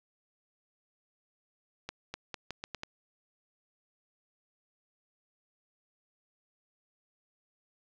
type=accelerating click train; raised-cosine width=0.2 ms; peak=-20 dBFS; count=7; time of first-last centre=1.89-2.834 s; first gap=250 ms; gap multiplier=0.81; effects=low-pass 6000 Hz 12 dB/octave + 9-bit